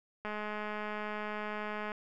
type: click train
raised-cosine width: 0.5 ms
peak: -24 dBFS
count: 353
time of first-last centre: 0.25-1.918 s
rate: 211 Hz
effects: none